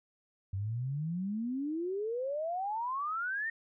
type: exponential sweep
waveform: sine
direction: up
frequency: 93.5 to 1864.7 Hz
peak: -32 dBFS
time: 0.53-3.5 s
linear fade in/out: 5 ms
effects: none